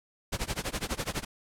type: noise with tremolo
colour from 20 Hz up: pink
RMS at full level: -30 dBFS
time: 0.32-1.25 s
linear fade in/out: 10 ms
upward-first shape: sine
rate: 12 Hz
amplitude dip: 95%
effects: low-pass 11000 Hz 12 dB/octave